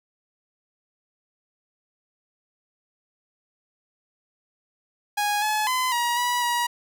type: tone with pitch steps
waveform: sawtooth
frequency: 827 / 854 / 1019 / 954 / 974 / 959 Hz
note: G#5 / G#5 / C6 / A#5 / B5 / A#5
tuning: -8 / +48 / -46 / +40 / -24 / +49 cents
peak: -18 dBFS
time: 5.17-6.67 s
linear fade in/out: 10 ms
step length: 250 ms
effects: none